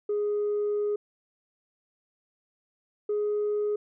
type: tone pair in turn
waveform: sine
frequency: 414.9 / 417.3 Hz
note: G#4 / G#4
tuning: -2 / +8 cents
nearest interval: unison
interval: 10 cents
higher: second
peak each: -23 dBFS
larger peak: neither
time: 0.09-0.96 / 3.09-3.76 s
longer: first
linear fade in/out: 5 ms
effects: tanh soft clip ceiling -22 dBFS